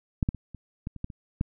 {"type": "clicks", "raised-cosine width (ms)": 5, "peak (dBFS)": [-11, -12, -25, -28, -20, -28, -18, -28, -13], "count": 9, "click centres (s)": [0.228, 0.289, 0.347, 0.547, 0.871, 0.963, 1.044, 1.102, 1.411], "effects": []}